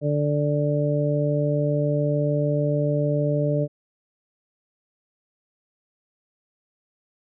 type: harmonic tone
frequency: 146.83 Hz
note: D3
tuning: in tune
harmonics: 1 / 2 / 3 / 4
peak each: -22 / -28 / -28 / -25 dBFS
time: 0.01-3.68 s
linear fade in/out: 50 ms
effects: none